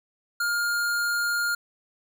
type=tone; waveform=square; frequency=1412 Hz; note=F6; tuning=19 cents sharp; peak=-24 dBFS; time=0.4-1.55 s; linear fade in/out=5 ms; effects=none